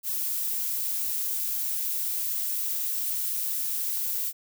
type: noise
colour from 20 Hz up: violet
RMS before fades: -29 dBFS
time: 0.03-4.33 s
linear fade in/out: 50 ms
effects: none